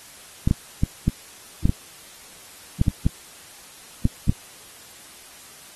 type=clicks; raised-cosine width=5 ms; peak=-5 dBFS; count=11; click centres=0.475 / 0.511 / 0.835 / 1.08 / 1.655 / 1.694 / 2.814 / 2.882 / 3.065 / 4.054 / 4.295 s; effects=white hiss -45 dBFS RMS until 5.75 s + AAC 32 kbps